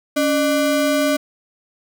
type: ring-modulated tone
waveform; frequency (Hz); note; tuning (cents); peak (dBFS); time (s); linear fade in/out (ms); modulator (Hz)
square; 443; A4; +12; -13; 0.16-1.17; 10; 163
effects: none